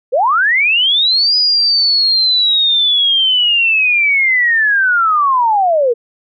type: linear two-way sweep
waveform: sine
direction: up then down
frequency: 450.9 to 4968 to 450.9 Hz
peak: -9 dBFS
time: 0.12-5.94 s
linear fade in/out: 20 ms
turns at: 1.36 s
effects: none